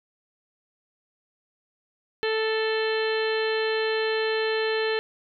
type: harmonic tone with a mistuned harmonic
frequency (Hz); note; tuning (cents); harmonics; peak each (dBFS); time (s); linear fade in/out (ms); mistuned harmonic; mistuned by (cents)
440; A4; 0; 1 / 2 / 3 / 4 / 5 / 6 / 7 / 8 / 9; -24 / -35 / -38 / -31 / -39 / -36 / -36 / -42 / -37; 2.23-4.99; 0; 9; +64
effects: none